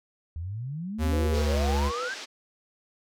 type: exponential sweep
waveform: sine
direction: up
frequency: 77.2 to 1632 Hz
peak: -31 dBFS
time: 0.36-2.14 s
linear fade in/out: 0 ms
type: tone with pitch glide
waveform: square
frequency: 77.6 to 71.16 Hz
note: D#2 to C#2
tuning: -4 to +46 cents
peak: -24 dBFS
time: 0.98-1.92 s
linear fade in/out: 50 ms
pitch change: -150 cents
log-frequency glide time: 1.27-1.61 s
type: tone with vibrato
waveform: sine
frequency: 488.8 Hz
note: B4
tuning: 18 cents flat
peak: -32 dBFS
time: 1.12-2.09 s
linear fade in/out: 10 ms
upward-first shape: sine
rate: 4.6 Hz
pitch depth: 49 cents each way
type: band-pass noise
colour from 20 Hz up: white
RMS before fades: -40 dBFS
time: 1.33-2.26 s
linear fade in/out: 20 ms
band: 290 to 5700 Hz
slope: 24 dB/octave
effects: none